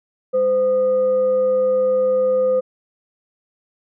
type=tone with frequency modulation; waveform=sine; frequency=514 Hz; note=C5; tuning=31 cents flat; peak=-14 dBFS; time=0.33-2.61 s; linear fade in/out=20 ms; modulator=715 Hz; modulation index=0.2; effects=none